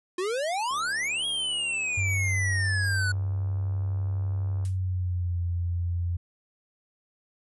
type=exponential two-way sweep; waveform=square; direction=up then down; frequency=349.2 to 3308 to 1457 Hz; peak=-27 dBFS; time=0.18-3.12 s; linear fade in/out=5 ms; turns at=1.26 s
type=click train; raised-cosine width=1 ms; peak=-35 dBFS; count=284; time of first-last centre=0.71-4.641 s; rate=72 Hz
type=tone with pitch glide; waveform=sine; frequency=96 to 87.02 Hz; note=G2 to F2; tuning=-36 to -6 cents; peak=-25 dBFS; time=1.97-6.17 s; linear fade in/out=10 ms; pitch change=-170 cents; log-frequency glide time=4.52-5.4 s
type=noise with exponential decay; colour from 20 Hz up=blue; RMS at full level=-40 dBFS; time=4.65-4.8 s; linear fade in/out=0 ms; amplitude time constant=31 ms
effects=resampled to 24000 Hz

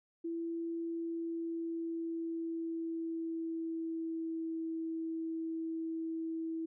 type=tone with pitch glide; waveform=sine; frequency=333.7 to 325.5 Hz; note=E4 to E4; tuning=+21 to -22 cents; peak=-35 dBFS; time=0.24-6.66 s; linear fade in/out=10 ms; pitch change=-43 cents; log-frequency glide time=0.82-4.64 s; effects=none

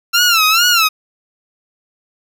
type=tone with vibrato; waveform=15% pulse; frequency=1352 Hz; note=E6; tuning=43 cents sharp; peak=-3 dBFS; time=0.13-0.89 s; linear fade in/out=20 ms; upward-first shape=sine; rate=2.3 Hz; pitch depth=130 cents each way; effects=none

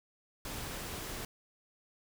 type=noise; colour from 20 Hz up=pink; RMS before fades=-41 dBFS; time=0.45-1.25 s; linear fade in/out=2 ms; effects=none

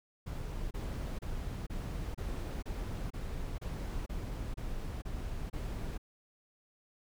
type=noise bursts; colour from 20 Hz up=brown; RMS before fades=-38 dBFS; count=12; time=0.26-5.979 s; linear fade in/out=10 ms; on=450 ms; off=29 ms; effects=none

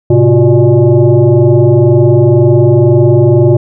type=tone with frequency modulation; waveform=sine; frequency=110 Hz; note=A2; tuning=in tune; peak=-3 dBFS; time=0.1-3.57 s; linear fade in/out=5 ms; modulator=242 Hz; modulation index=1.6; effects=none

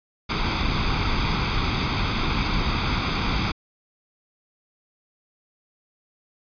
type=noise with comb filter; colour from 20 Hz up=pink; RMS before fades=-23 dBFS; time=0.29-3.52 s; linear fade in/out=10 ms; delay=0.85 ms; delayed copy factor=+0.6; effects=resampled to 11025 Hz

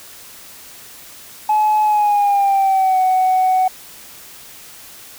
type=tone with pitch glide; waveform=sine; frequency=853 to 746.9 Hz; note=G#5 to F#5; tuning=+46 to +16 cents; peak=-10 dBFS; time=1.49-3.68 s; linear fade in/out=5 ms; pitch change=-230 cents; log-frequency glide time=1.83-3 s; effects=tanh soft clip ceiling -9 dBFS + white hiss -39 dBFS RMS until 5.18 s

